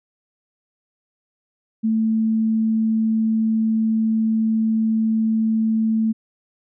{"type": "tone", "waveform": "sine", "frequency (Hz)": 221.5, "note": "A3", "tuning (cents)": 12, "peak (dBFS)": -16, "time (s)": [1.83, 6.13], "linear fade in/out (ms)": 20, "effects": []}